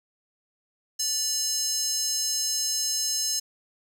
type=tone with high-pass filter; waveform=square; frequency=584 Hz; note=D5; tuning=10 cents flat; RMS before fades=-27 dBFS; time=0.99-3.4 s; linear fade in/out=10 ms; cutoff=5800 Hz; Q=6.2; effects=none